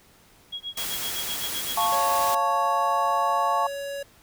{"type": "tone with tremolo", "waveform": "sine", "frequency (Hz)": 3307, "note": "G#7", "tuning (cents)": -8, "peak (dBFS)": -29, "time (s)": [0.52, 1.95], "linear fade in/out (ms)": 10, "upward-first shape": "sine", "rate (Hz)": 7.8, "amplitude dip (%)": 100}
{"type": "noise", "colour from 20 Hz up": "white", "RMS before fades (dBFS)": -31, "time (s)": [0.77, 2.35], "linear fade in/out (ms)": 5}
{"type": "chord", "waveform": "sine", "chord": "F augmented", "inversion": "none", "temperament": "equal", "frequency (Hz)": [698.5, 880, 1108.7], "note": ["F5", "A5", "C#6"], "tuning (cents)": [0, 0, 0], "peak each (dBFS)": [-27, -25, -24], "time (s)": [1.77, 3.67], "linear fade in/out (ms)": 5}
{"type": "tone with pitch glide", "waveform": "square", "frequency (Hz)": [554.4, 560.8], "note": ["C#5", "C#5"], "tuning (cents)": [0, 20], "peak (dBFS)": -31, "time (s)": [1.92, 4.03], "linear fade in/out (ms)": 5, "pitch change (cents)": 20, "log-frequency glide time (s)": [2.47, 3.8]}
{"effects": ["pink hiss -56 dBFS RMS until 4.22 s"]}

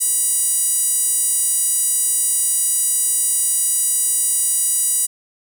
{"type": "tone with high-pass filter", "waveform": "sawtooth", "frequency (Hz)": 973, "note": "B5", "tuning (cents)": -26, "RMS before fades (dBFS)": -18, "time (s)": [0, 5.07], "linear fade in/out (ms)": 20, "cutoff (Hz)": 9000, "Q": 4.7, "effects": []}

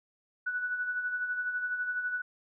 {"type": "tone with tremolo", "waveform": "sine", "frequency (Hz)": 1480, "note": "F#6", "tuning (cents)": 0, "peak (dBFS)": -28, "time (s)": [0.46, 2.22], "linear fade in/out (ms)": 10, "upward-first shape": "sine", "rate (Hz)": 12, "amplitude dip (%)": 50, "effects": []}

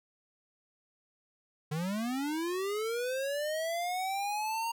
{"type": "linear sweep", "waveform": "square", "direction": "up", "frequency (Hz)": [146.5, 932.3], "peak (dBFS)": -32, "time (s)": [1.71, 4.72], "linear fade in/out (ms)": 10, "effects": []}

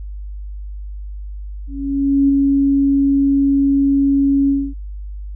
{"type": "tone with ADSR envelope", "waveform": "sine", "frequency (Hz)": 277.2, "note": "C#4", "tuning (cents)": 0, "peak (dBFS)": -9, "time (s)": [1.67, 4.74], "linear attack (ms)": 620, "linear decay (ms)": 8, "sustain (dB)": -2, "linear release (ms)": 250, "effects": ["added 50 Hz sine -26 dBFS peak until 5.35 s"]}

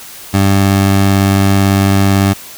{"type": "tone", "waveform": "20% pulse", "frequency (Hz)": 98, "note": "G2", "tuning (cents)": 0, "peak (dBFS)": -3, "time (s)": [0.33, 2.34], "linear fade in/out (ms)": 20, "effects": ["white hiss -32 dBFS RMS until 2.57 s"]}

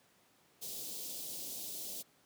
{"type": "band-stop noise", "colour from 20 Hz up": "white", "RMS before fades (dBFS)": -43, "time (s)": [0.61, 2.03], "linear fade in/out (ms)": 20, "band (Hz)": [640, 3400], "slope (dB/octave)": 24, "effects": ["pink hiss -68 dBFS RMS until 2.25 s", "high-pass 150 Hz 12 dB/octave"]}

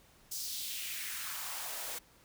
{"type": "noise with high-pass filter sweep", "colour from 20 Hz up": "white", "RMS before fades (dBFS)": -40, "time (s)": [0.31, 1.99], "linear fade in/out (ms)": 10, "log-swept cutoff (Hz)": [5700, 440], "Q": 2, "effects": ["pink hiss -63 dBFS RMS until 2.24 s"]}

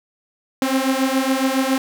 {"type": "beating tone pair", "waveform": "sawtooth", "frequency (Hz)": [261.6, 268.8], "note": ["C4", "C4"], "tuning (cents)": [0, 47], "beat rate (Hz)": 7.2, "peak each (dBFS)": -16, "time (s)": [0.62, 1.78], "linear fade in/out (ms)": 2, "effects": []}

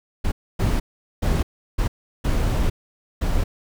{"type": "noise bursts at uneven times", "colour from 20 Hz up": "brown", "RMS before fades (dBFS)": -20, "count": 6, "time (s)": [[0.24, 0.32], [0.59, 0.8], [1.22, 1.43], [1.78, 1.88], [2.24, 2.7], [3.21, 3.44]], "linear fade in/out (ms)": 10, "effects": []}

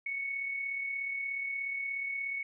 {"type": "tone with amplitude modulation", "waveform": "sine", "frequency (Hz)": 2217, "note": "C#7", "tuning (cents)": 0, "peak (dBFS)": -31, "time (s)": [0.06, 2.43], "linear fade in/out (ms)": 5, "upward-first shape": "sine", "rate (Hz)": 36.8, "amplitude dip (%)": 40, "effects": []}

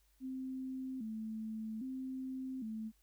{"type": "tone with vibrato", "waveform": "sine", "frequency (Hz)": 239.5, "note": "A#3", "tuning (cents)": 47, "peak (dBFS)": -39, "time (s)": [0.2, 2.92], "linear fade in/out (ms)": 50, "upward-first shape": "square", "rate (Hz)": 0.62, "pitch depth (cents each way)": 150, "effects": ["added 50 Hz sine -70 dBFS peak until 3.02 s", "white hiss -75 dBFS RMS until 3.02 s"]}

